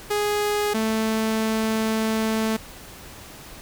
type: tone pair in turn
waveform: sawtooth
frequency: 415.3 / 220.6 Hz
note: G#4 / A3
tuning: 0 / +5 cents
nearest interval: major seventh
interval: 1095 cents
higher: first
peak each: -17 dBFS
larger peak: neither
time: 0.1-0.74 / 0.74-2.57 s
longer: second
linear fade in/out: 10 ms
effects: pink hiss -42 dBFS RMS until 3.61 s